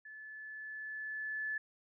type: tone with level ramp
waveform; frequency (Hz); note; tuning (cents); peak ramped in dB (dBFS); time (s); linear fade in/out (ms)
sine; 1732; A6; -28; -48 to -34; 0.05-1.58; 5
effects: none